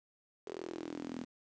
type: tone with high-pass filter sweep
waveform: sawtooth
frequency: 41.78 Hz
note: E1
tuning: 24 cents sharp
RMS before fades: -43 dBFS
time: 0.46-1.25 s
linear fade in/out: 20 ms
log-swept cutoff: 410 to 240 Hz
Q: 5.4
effects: resampled to 16000 Hz + 10-bit